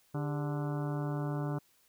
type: harmonic tone with a mistuned harmonic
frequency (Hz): 146.83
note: D3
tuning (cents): 0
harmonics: 1 / 2 / 3 / 4 / 5 / 6 / 7 / 8 / 9 / 10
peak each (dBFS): -33 / -39 / -43 / -45 / -47 / -49 / -50 / -51 / -52 / -53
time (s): 0.14-1.59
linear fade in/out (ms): 10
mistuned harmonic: 3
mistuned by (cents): -140
effects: white hiss -68 dBFS RMS until 1.88 s